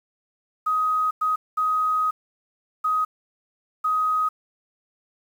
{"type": "tone bursts at uneven times", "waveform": "sine", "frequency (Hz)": 1257, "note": "D#6", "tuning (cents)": 17, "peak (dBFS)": -19, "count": 5, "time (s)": [[0.66, 1.11], [1.21, 1.36], [1.57, 2.11], [2.84, 3.05], [3.84, 4.29]], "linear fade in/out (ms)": 10, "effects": ["8-bit"]}